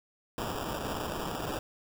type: noise with sample-and-hold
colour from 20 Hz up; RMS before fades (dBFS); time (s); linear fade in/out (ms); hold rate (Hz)
white; -35; 0.38-1.59; 0; 2100
effects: none